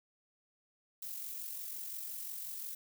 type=noise with amplitude modulation; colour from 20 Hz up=violet; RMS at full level=-41 dBFS; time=1.02-2.75 s; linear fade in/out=5 ms; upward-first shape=sine; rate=45.7 Hz; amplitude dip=40%; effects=none